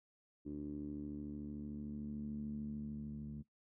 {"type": "tone with low-pass filter sweep", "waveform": "10% pulse", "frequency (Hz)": 73.42, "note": "D2", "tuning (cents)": 0, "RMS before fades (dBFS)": -44, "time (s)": [0.45, 3.43], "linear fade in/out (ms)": 20, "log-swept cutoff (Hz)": [310, 190], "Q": 5.4, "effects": ["noise-tail reverb RT60 0.1 s tail -17 dB re dry"]}